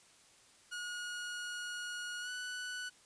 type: tone with pitch glide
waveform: sawtooth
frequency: 1445 to 1485.6 Hz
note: F#6 to F#6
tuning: -41 to +7 cents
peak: -36 dBFS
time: 0.71-2.9 s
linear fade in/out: 20 ms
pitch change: +48 cents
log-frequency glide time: 2.21-2.3 s
effects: white hiss -63 dBFS RMS until 3.05 s + resampled to 22050 Hz